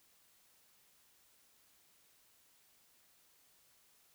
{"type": "silence", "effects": ["white hiss -69 dBFS RMS until 4.14 s"]}